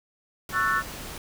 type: noise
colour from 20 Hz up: pink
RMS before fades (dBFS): -38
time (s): 0.49-1.18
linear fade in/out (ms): 2
type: chord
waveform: sine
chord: F# minor seventh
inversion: second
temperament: just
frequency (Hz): 1110 / 1332 / 1480 / 1776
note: C#6 / E6 / F#6 / A6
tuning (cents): +2 / +18 / 0 / +16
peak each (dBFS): -27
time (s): 0.52-0.83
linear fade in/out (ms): 50
effects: none